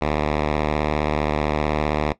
5% pulse tone with vibrato, 75.4 Hz, D2, 46 cents sharp, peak -8 dBFS, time 0.01-2.13 s, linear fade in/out 10 ms, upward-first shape triangle, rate 19 Hz, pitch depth 87 cents each way, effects noise-tail reverb RT60 0.1 s tail -17 dB re dry + low-pass 3000 Hz 12 dB/octave

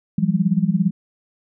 sine tone cluster, 167.5 / 184.9 / 202.4 Hz, E3 / F#3 / G#3, +28 / -1 / -44 cents, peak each -20 dBFS, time 0.18-0.91 s, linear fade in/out 5 ms, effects none

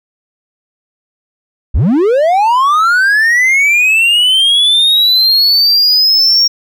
triangle linear sweep, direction up, 38.89 to 5588 Hz, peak -5 dBFS, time 1.74-6.48 s, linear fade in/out 10 ms, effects none

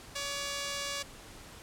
5% pulse tone pair together, 565 / 1198.3 Hz, C#5 / D6, +33 / +34 cents, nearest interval octave + minor second, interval 1301 cents, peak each -23 / -31 dBFS, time 0.15-1.03 s, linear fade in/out 10 ms, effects pink hiss -50 dBFS RMS until 1.62 s + low-pass 11000 Hz 12 dB/octave

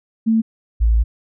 sine tone pair in turn, 223.6 / 55.9 Hz, A3 / A1, +28 / +28 cents, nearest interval 2 octaves, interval 2400 cents, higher first, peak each -12 / -11 dBFS, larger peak second, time 0.26-0.42 / 0.8-1.04 s, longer second, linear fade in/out 20 ms, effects none

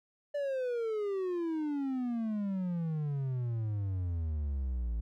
triangle exponential sweep, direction down, 587.3 to 54.7 Hz, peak -29 dBFS, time 0.34-5.01 s, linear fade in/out 10 ms, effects none

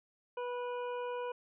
harmonic tone, 490 Hz, B4, 14 cents flat, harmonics 1 / 2 / 3 / 5 / 6, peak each -37 / -41 / -50 / -53 / -57 dBFS, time 0.37-1.32 s, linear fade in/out 5 ms, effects none

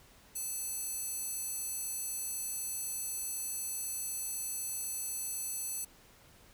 square tone with high-pass filter, 874 Hz, A5, 12 cents flat, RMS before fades -38 dBFS, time 0.35-5.85 s, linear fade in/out 10 ms, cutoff 8400 Hz, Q 2.7, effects pink hiss -60 dBFS RMS until 6.53 s

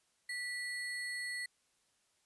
sine tone with sample-and-hold, 1964 Hz, B6, 10 cents flat, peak -37 dBFS, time 0.29-1.46 s, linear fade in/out 5 ms, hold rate 6300 Hz, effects white hiss -75 dBFS RMS until 2.25 s + resampled to 24000 Hz

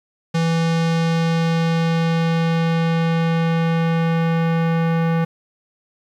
square tone with low-pass filter sweep, 165.1 Hz, E3, 3 cents sharp, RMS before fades -18 dBFS, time 0.34-5.25 s, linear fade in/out 10 ms, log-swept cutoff 5800 to 1900 Hz, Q 0.93, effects 8-bit

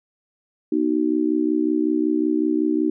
sine tone with amplitude modulation, 310.3 Hz, D#4, 5 cents flat, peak -13 dBFS, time 0.72-2.9 s, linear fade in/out 5 ms, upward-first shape sine, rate 65.4 Hz, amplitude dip 100%, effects none

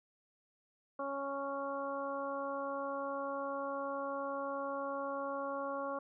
harmonic tone, 277.2 Hz, C#4, in tune, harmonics 1 / 2 / 3 / 4 / 5, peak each -45 / -39 / -46 / -41 / -47 dBFS, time 0.99-5.99 s, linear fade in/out 5 ms, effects none

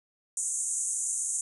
white band-pass noise, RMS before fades -31 dBFS, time 0.37-1.41 s, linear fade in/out 2 ms, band 6400 to 9700 Hz, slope 96 dB/octave, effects none

